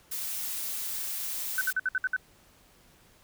blue noise, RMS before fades -34 dBFS, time 0.11-1.73 s, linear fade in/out 10 ms
sine tone bursts, 1515 Hz, F#6, 40 cents sharp, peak -24 dBFS, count 7, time 1.58-2.164 s, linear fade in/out 2 ms, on 32 ms, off 60 ms
effects pink hiss -60 dBFS RMS until 3.23 s

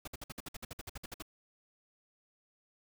pink noise bursts, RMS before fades -43 dBFS, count 15, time 0.05-1.224 s, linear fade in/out 5 ms, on 26 ms, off 56 ms, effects none

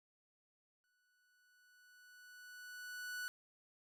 45% pulse tone with exponential growth, 1480 Hz, F#6, in tune, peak -40 dBFS, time 0.84-3.28 s, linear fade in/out 0 ms, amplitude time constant 530 ms, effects none

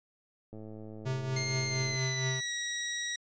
click train, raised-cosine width 2 ms, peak -33 dBFS, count 155, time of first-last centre 0.53-1.956 s, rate 108 Hz
square tone with tremolo, 130.81 Hz, C3, in tune, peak -30 dBFS, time 1.05-2.41 s, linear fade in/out 20 ms, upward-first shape triangle, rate 4.3 Hz, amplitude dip 55%
15% pulse tone with pitch glide, 2119 to 1909.7 Hz, C7 to A#6, +21 to +41 cents, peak -26 dBFS, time 1.36-3.16 s, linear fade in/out 5 ms, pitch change -180 cents, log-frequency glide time 1.65-2.5 s
effects resampled to 16000 Hz

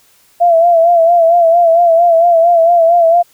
sine tone with vibrato, 677 Hz, E5, 46 cents sharp, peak -5 dBFS, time 0.4-3.23 s, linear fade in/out 20 ms, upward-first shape sine, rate 4.4 Hz, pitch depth 61 cents each way, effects white hiss -50 dBFS RMS until 3.33 s

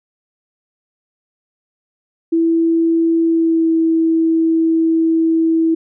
sine tone with pitch glide, 330.2 to 325.8 Hz, E4 to E4, +3 to -20 cents, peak -11 dBFS, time 2.32-5.75 s, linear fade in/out 10 ms, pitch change -23 cents, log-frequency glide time 3.24-3.71 s, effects none

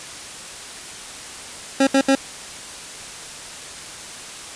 25% pulse tone bursts, 271 Hz, C#4, 39 cents flat, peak -9 dBFS, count 3, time 1.8-2.153 s, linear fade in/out 5 ms, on 71 ms, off 70 ms, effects white hiss -35 dBFS RMS until 4.55 s + resampled to 22050 Hz

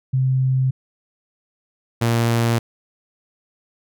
sine / sawtooth tone pair in turn, 130.81 / 116.54 Hz, C3 / A#2, 0 / 0 cents, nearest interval major second, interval 200 cents, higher first, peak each -15 / -12 dBFS, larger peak second, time 0.13-0.71 / 2.01-2.59 s, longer neither, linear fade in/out 10 ms, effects none

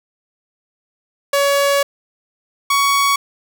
sawtooth tone pair in turn, 563 / 1120.2 Hz, C#5 / C#6, +27 / +18 cents, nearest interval octave, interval 1191 cents, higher second, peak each -9 dBFS, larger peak neither, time 1.33-1.83 / 2.7-3.16 s, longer first, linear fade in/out 5 ms, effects none

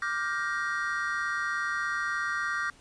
triangle chord, G minor seventh, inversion second, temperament just, 1176 / 1411.2 / 1568 / 1881.6 Hz, D6 / F6 / G6 / Bb6, +2 / +18 / 0 / +16 cents, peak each -32 dBFS, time 0.02-2.7 s, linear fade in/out 2 ms, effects pink hiss -57 dBFS RMS until 2.8 s + resampled to 22050 Hz

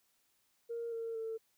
sine tone with pitch steps, 466.2 / 456.9 / 447.7 Hz, A#4 / A#4 / A4, 0 / -35 / +30 cents, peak -36 dBFS, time 0.69-1.38 s, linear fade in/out 20 ms, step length 230 ms, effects tanh soft clip ceiling -32 dBFS + white hiss -75 dBFS RMS until 1.57 s

